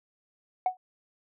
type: tone with exponential decay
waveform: sine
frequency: 740 Hz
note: F#5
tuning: in tune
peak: -17 dBFS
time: 0.66-0.77 s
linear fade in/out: 2 ms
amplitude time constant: 22 ms
effects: tanh soft clip ceiling -18 dBFS